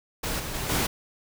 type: noise with level steps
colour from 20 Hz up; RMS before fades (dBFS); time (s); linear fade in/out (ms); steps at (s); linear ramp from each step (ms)
pink; -29 / -34 / -31 / -25; 0.23-0.87; 10; 0.39 / 0.54 / 0.69; 10
effects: none